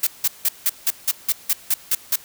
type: noise bursts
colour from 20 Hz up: blue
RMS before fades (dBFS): -18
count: 11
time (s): 0.03-2.159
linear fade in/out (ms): 5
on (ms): 39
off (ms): 170
effects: white hiss -45 dBFS RMS until 2.24 s